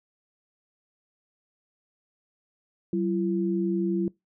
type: tone pair together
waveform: sine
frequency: 190 / 339 Hz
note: F#3 / E4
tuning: +46 / +49 cents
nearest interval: minor seventh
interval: 1003 cents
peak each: -26 dBFS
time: 2.93-4.08 s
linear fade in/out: 2 ms
effects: noise-tail reverb RT60 0.2 s tail -24 dB re dry